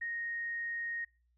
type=tone; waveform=sine; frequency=1864.7 Hz; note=A#6; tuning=in tune; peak=-35 dBFS; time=0.01-1.05 s; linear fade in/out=10 ms; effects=noise-tail reverb RT60 0.4 s tail -24 dB re dry + added 60 Hz sine -70 dBFS peak until 1.37 s